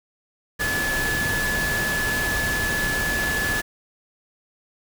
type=tone in noise; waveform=sine; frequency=1718 Hz; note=A6; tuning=42 cents flat; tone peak=-23 dBFS; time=0.59-3.62 s; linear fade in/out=20 ms; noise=pink; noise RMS=-27 dBFS; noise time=0.59-3.62 s; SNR=+1 dB; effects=none